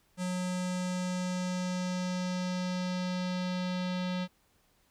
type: tone with low-pass filter sweep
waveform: square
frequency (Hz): 181.8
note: F#3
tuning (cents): -30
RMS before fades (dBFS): -33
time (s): 0.17-4.28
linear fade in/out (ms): 50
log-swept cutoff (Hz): 8500 to 3900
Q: 2
effects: pink hiss -69 dBFS RMS until 4.9 s